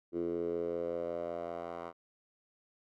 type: tone with band-pass filter sweep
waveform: 10% pulse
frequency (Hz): 85.3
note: F2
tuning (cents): -40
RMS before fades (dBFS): -37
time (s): 0.12-1.93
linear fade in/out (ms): 50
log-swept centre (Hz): 350 to 860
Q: 4.4
effects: none